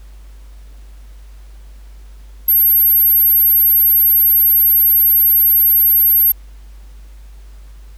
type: tone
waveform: sine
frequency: 12590 Hz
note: G9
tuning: 6 cents sharp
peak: -8 dBFS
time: 2.48-6.32 s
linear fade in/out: 5 ms
effects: added 50 Hz sine -34 dBFS peak until 7.97 s + pink hiss -52 dBFS RMS until 7.97 s